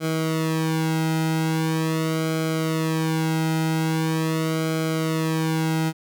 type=tone with flanger; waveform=sawtooth; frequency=160 Hz; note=D#3; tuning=49 cents sharp; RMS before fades=-23 dBFS; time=0-5.93 s; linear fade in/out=50 ms; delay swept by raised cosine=1.1 to 1.76 ms; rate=0.42 Hz; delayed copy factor=-0.95; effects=none